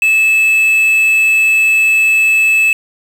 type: tone with quantisation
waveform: triangle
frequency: 2615 Hz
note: E7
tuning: 15 cents flat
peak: -6 dBFS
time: 0.02-2.73 s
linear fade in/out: 2 ms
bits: 5
effects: none